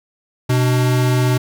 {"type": "tone pair together", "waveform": "square", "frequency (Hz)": [125.57, 298.2], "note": ["B2", "D4"], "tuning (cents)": [29, 27], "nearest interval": "octave + minor third", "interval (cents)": 1498, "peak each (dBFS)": [-14, -24], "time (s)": [0.49, 1.38], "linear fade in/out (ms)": 10, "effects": []}